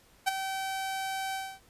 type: tone with ADSR envelope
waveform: sawtooth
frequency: 770 Hz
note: G5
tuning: 31 cents flat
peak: -18 dBFS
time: 0.26-1.6 s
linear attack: 20 ms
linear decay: 17 ms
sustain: -10 dB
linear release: 260 ms
effects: pink hiss -61 dBFS RMS until 1.69 s + resampled to 32000 Hz